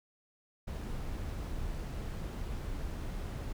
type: noise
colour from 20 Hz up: brown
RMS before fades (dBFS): -38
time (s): 0.67-3.53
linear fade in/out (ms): 10
effects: none